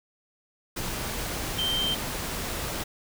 sine tone in noise, 3136 Hz, G7, in tune, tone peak -25 dBFS, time 1.58-1.95 s, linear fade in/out 10 ms, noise pink, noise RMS -32 dBFS, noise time 0.76-2.84 s, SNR +4 dB, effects none

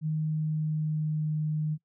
sine tone with pitch glide, 155.56 to 153.68 Hz, D#3 to D#3, 0 to -21 cents, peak -26 dBFS, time 0.01-1.78 s, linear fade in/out 50 ms, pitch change -21 cents, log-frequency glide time 0.21-1.31 s, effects noise-tail reverb RT60 0.1 s tail -23 dB re dry

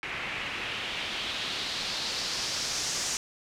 white noise with low-pass filter sweep, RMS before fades -33 dBFS, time 0.03-3.17 s, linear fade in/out 0 ms, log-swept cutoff 2200 to 6600 Hz, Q 2.3, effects none

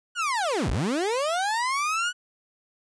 30% pulse linear two-way sweep, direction down then up, 1488 to 36.87 to 1488 Hz, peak -21 dBFS, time 0.15-2.13 s, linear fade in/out 50 ms, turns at 0.7 s, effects resampled to 22050 Hz

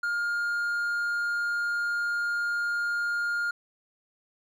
triangle tone, 1413 Hz, F6, 20 cents sharp, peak -24 dBFS, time 0.03-3.51 s, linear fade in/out 5 ms, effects none

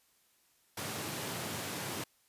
pink high-pass noise, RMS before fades -39 dBFS, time 0.77-2.04 s, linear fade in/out 5 ms, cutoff 100 Hz, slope 48 dB/octave, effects white hiss -70 dBFS RMS until 2.28 s + resampled to 32000 Hz

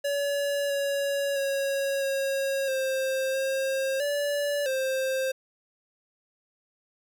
square tone with pitch steps, 568 / 561 / 551 / 545 / 529 / 535 / 577 / 527 Hz, C#5 / C#5 / C#5 / C#5 / C5 / C5 / D5 / C5, +42 / +21 / -11 / -29 / +19 / +38 / -31 / +12 cents, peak -26 dBFS, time 0.04-5.32 s, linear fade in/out 10 ms, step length 660 ms, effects none

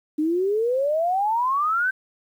sine exponential sweep, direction up, 297.4 to 1568 Hz, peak -19 dBFS, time 0.18-1.91 s, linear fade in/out 10 ms, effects 9-bit

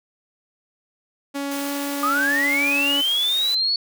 sawtooth tone with pitch glide, 280.4 to 283 Hz, C#4 to C#4, +20 to +36 cents, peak -21 dBFS, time 1.34-3.02 s, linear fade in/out 20 ms, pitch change +16 cents, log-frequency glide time 1.55-1.73 s
white high-pass noise, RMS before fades -34 dBFS, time 1.51-3.55 s, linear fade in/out 5 ms, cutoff 280 Hz, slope 96 dB/octave
sine linear sweep, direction up, 1192 to 4462 Hz, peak -18 dBFS, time 2.03-3.76 s, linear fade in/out 2 ms
effects none

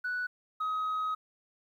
sine tone pair in turn, 1480 / 1264.8 Hz, F#6 / D#6, 0 / +28 cents, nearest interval minor third, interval 272 cents, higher first, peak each -29 / -27 dBFS, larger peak second, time 0.04-0.27 / 0.6-1.15 s, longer second, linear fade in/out 10 ms, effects tanh soft clip ceiling -28 dBFS + 11-bit

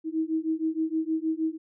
sine beating tone pair, 316.3 / 322.7 Hz, D#4 / E4, +29 / -37 cents, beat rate 6.4 Hz, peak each -28 dBFS, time 0.04-1.58 s, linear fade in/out 50 ms, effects none

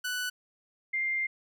sawtooth / sine tone pair in turn, 1487 / 2103 Hz, F#6 / C7, +8 / +8 cents, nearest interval tritone, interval 600 cents, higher second, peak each -27 dBFS, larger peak neither, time 0.04-0.3 / 0.93-1.27 s, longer second, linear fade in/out 10 ms, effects none

